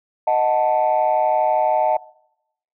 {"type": "chord", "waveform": "sine", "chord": "D# diminished", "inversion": "none", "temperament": "equal with one note detuned", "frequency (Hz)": [622.3, 734.5, 880], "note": ["D#5", "F#5", "A5"], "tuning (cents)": [0, -13, 0], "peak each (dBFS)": -18, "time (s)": [0.27, 1.97], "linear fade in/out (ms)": 5, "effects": ["noise-tail reverb RT60 0.8 s tail -23 dB re dry", "tanh soft clip ceiling -9 dBFS"]}